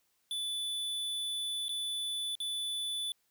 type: tone with dropouts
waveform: square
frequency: 3480 Hz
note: A7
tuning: 20 cents flat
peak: -34 dBFS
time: 0.31-3.12 s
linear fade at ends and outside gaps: 1 ms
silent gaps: 1.683-1.692 / 2.353-2.402 s
effects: white hiss -75 dBFS RMS until 3.3 s